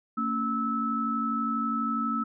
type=tone cluster; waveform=sine; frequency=226.9 / 279.1 / 1305 Hz; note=A#3 / C#4 / E6; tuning=-47 / +12 / -18 cents; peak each=-30 / -34 / -28 dBFS; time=0.17-2.24 s; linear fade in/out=10 ms; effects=none